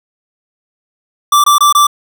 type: tone bursts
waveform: square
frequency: 1170 Hz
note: D6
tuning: 7 cents flat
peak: -6 dBFS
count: 4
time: 1.32-1.869 s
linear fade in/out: 5 ms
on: 120 ms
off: 23 ms
effects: none